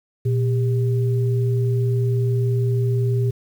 sine tone pair together, 120 / 398.3 Hz, B2 / G4, -49 / +28 cents, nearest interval octave + major sixth, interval 2077 cents, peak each -17 / -26 dBFS, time 0.25-3.31 s, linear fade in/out 10 ms, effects 8-bit

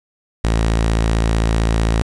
sawtooth tone, 55.6 Hz, A1, 19 cents sharp, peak -10 dBFS, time 0.44-2.02 s, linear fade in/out 0 ms, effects resampled to 22050 Hz + 7-bit

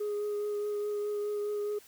sine tone with vibrato, 415.3 Hz, G#4, in tune, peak -28 dBFS, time 0-1.79 s, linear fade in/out 10 ms, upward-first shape triangle, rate 4.8 Hz, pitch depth 15 cents each way, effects tanh soft clip ceiling -29 dBFS + white hiss -57 dBFS RMS until 1.87 s

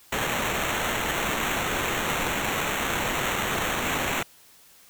violet noise with sample-and-hold, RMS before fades -27 dBFS, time 0.12-4.23 s, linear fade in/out 5 ms, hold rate 4900 Hz, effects white hiss -54 dBFS RMS until 4.89 s

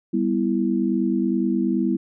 sine chord, E minor, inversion first, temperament just, 197.78 / 247.2 / 329.6 Hz, G3 / B3 / E4, +16 / +2 / 0 cents, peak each -23 dBFS, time 0.13-1.97 s, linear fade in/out 10 ms, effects none

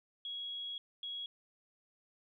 sine tone bursts at uneven times, 3322 Hz, G#7, in tune, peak -39 dBFS, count 2, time 0.25-0.78 / 1.03-1.26 s, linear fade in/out 2 ms, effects 13-bit

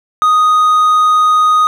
triangle tone, 1244.5 Hz, D#6, in tune, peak -5 dBFS, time 0.22-1.67 s, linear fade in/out 0 ms, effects none

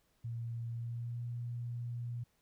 sine tone with pitch glide, 116.54 to 119.68 Hz, A#2 to A#2, 0 to +46 cents, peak -37 dBFS, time 0.24-2.24 s, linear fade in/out 10 ms, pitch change +46 cents, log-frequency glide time 0.71-1.23 s, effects pink hiss -75 dBFS RMS until 2.41 s

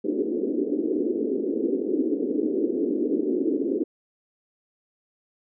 pink band-pass noise, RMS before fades -25 dBFS, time 0.04-3.84 s, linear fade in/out 10 ms, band 260 to 430 Hz, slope 48 dB/octave, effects none

